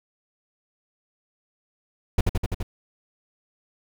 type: noise with echo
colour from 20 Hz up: brown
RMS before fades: -17 dBFS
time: 2.18-2.21 s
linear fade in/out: 5 ms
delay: 84 ms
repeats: 5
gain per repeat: -2 dB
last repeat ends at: 2.63 s
effects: none